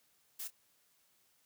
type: noise with echo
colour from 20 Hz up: blue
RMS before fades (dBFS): -42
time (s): 0.39-0.48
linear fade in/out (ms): 10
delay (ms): 26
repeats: 1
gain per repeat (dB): -13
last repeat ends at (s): 0.506
effects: white hiss -72 dBFS RMS until 1.45 s + high-pass 60 Hz 12 dB/octave